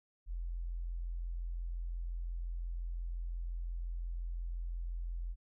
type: tone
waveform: sine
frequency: 42.86 Hz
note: F1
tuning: 32 cents flat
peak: -36 dBFS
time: 0.26-5.36 s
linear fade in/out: 50 ms
effects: none